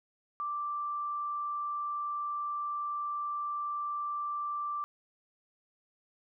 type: tone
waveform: sine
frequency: 1174.7 Hz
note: D6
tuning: in tune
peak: -32 dBFS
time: 0.4-4.84 s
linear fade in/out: 0 ms
effects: none